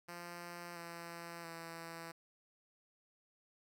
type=tone with pitch steps; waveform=5% pulse; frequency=173.4 / 169.73 / 166.14 Hz; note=F3 / F3 / E3; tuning=-12 / -49 / +14 cents; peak=-35 dBFS; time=0.08-2.12 s; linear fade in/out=10 ms; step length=680 ms; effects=none